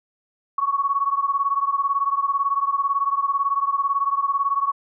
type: beating tone pair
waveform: sine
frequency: 1108.7 / 1126.7 Hz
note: C#6 / C#6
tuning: 0 / +28 cents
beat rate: 18 Hz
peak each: -21 / -23 dBFS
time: 0.58-4.72 s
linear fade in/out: 5 ms
effects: none